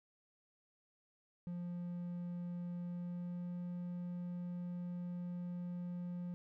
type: tone with pitch glide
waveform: triangle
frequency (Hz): 175.3 to 176.52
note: F3 to F3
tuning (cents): +7 to +19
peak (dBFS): -38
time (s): 1.47-6.34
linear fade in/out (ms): 0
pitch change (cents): +12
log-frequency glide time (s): 2.8-3.58
effects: none